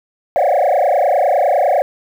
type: tone with frequency modulation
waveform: sine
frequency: 650 Hz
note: E5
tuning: 24 cents flat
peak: -8 dBFS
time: 0.36-1.82 s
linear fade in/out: 0 ms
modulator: 29.9 Hz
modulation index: 3.7
effects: tanh soft clip ceiling -9 dBFS + 7-bit